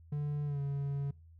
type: tone with pitch glide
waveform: triangle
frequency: 146.83 to 140.36 Hz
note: D3 to C#3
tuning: 0 to +22 cents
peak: -30 dBFS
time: 0.12-1.11 s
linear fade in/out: 5 ms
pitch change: -78 cents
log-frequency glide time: 0.45-0.6 s
effects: noise-tail reverb RT60 0.4 s tail -26 dB re dry + added 82 Hz sine -54 dBFS peak until 1.39 s